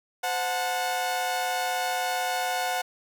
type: tone cluster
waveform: sawtooth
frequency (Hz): 516 / 731 / 878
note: C5 / F#5 / A5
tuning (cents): -24 / -21 / -4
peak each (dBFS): -31 / -23 / -31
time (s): 0.23-2.82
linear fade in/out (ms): 10
effects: none